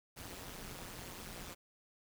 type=noise with amplitude modulation; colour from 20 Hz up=pink; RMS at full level=-44 dBFS; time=0.16-1.55 s; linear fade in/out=20 ms; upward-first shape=sine; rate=180 Hz; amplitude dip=90%; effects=none